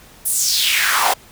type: noise with high-pass filter sweep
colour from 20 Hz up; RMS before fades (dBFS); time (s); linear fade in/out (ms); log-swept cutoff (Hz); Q
pink; -17; 0.25-1.14; 10; 11000 to 680; 3.5
effects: pink hiss -45 dBFS RMS until 1.31 s